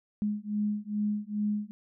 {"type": "beating tone pair", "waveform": "sine", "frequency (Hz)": [207.7, 210.1], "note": ["G#3", "G#3"], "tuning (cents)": [0, 20], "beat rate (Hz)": 2.4, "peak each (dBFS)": -31, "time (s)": [0.22, 1.71], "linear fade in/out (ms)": 0, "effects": []}